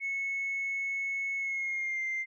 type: tone with pitch glide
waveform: sine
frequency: 2198 to 2091 Hz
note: C#7 to C7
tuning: -15 to -2 cents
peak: -29 dBFS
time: 0-2.26 s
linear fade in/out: 50 ms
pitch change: -87 cents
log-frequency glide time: 1.37-2.05 s
effects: tanh soft clip ceiling -27 dBFS